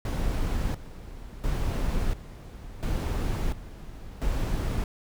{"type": "noise with tremolo", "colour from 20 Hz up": "brown", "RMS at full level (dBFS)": -27, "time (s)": [0.05, 4.84], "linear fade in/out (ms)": 2, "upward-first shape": "square", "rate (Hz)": 0.72, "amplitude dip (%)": 80, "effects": []}